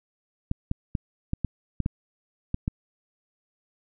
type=clicks; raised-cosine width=5 ms; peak=-13 dBFS; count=9; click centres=0.514 / 0.714 / 0.952 / 1.334 / 1.447 / 1.803 / 1.861 / 2.544 / 2.679 s; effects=none